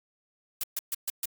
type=noise bursts; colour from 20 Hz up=blue; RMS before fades=-30 dBFS; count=5; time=0.61-1.255 s; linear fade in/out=2 ms; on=25 ms; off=130 ms; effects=Opus 48 kbps